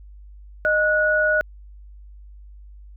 sine tone pair together, 615.8 / 1463 Hz, D#5 / F#6, -18 / -20 cents, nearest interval octave + minor third, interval 1498 cents, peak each -20 / -18 dBFS, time 0.65-1.41 s, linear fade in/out 0 ms, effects added 50 Hz sine -40 dBFS peak until 2.96 s

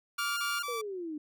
sawtooth tone bursts, 1159 Hz, D6, 23 cents flat, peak -31 dBFS, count 3, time 0.18-0.816 s, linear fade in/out 10 ms, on 190 ms, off 33 ms
sawtooth tone, 1404 Hz, F6, 9 cents sharp, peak -28 dBFS, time 0.18-0.63 s, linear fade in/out 10 ms
sine exponential sweep, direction down, 499 to 293.7 Hz, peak -35 dBFS, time 0.68-1.18 s, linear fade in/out 5 ms
effects none

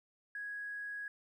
triangle tone with tanh clipping, 1661.2 Hz, G#6, in tune, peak -39 dBFS, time 0.35-1.08 s, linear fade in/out 2 ms, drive 2 dB, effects none

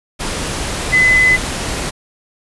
sine tone in noise, 2020 Hz, B6, 39 cents sharp, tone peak -8 dBFS, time 0.92-1.37 s, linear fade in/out 20 ms, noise pink, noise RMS -21 dBFS, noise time 0.19-1.91 s, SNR +10 dB, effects resampled to 24000 Hz

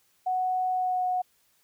sine tone with pitch glide, 740 to 732.3 Hz, F#5 to F#5, 0 to -18 cents, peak -24 dBFS, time 0.26-1.22 s, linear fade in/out 10 ms, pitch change -18 cents, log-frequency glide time 0.71-1.05 s, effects white hiss -67 dBFS RMS until 1.63 s

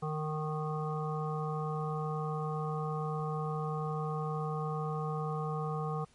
harmonic tone with a mistuned harmonic, 153.7 Hz, D#3, 21 cents flat, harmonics 1 / 3 / 5 / 7 / 8, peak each -34 / -39 / -41 / -42 / -43 dBFS, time 0.02-6.05 s, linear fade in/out 10 ms, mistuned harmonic 7, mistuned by +24 cents, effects pink hiss -65 dBFS RMS until 6.14 s + MP3 48 kbps

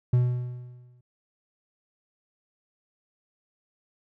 triangle tone with exponential decay, 123.47 Hz, B2, in tune, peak -14 dBFS, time 0.13-1.01 s, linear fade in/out 5 ms, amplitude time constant 190 ms, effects none

